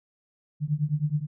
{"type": "tone with tremolo", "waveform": "sine", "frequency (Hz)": 149.5, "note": "D3", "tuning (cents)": 31, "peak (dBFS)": -19, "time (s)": [0.6, 1.27], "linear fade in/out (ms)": 50, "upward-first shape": "triangle", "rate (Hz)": 9.5, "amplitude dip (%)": 100, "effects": []}